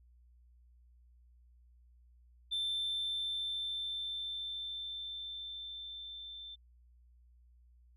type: tone with level ramp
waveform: sine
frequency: 3553 Hz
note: A7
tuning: 16 cents sharp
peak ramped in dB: -30 to -45 dBFS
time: 2.51-6.56 s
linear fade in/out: 20 ms
effects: tanh soft clip ceiling -31 dBFS + added 60 Hz sine -60 dBFS peak until 7.96 s